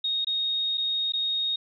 sine tone with dropouts, 3729 Hz, A#7, in tune, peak -24 dBFS, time 0.04-1.56 s, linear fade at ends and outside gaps 5 ms, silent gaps 0.247-0.269 / 0.774-0.778 / 1.122-1.135 s, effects none

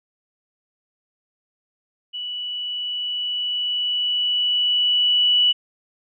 sine tone with level ramp, 2953 Hz, F#7, 4 cents flat, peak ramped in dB -27 to -13 dBFS, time 2.13-5.53 s, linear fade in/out 20 ms, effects none

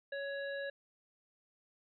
harmonic tone, 558 Hz, C#5, 11 cents sharp, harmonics 1 / 3 / 5 / 7, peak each -39 / -42 / -57 / -52 dBFS, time 0.12-0.7 s, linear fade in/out 5 ms, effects none

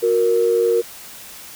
sine tone pair together, 364.5 / 466.2 Hz, F#4 / A#4, -26 / 0 cents, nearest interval major third, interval 426 cents, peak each -19 / -14 dBFS, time 0.02-0.82 s, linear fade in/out 20 ms, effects tanh soft clip ceiling -6 dBFS + white hiss -38 dBFS RMS until 1.55 s

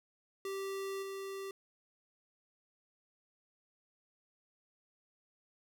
square tone with level steps, 390 Hz, G4, 9 cents flat, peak -38 / -41 dBFS, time 0.45-1.51 s, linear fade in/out 2 ms, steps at 1.02 s, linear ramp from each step 10 ms, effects none

